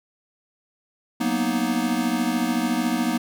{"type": "chord", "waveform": "square", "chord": "B major seventh", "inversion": "second", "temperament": "equal", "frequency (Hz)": [185, 233.1, 246.9, 311.1], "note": ["F#3", "A#3", "B3", "D#4"], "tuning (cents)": [0, 0, 0, 0], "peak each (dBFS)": [-32, -26, -26, -28], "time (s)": [1.2, 3.18], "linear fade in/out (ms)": 10, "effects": []}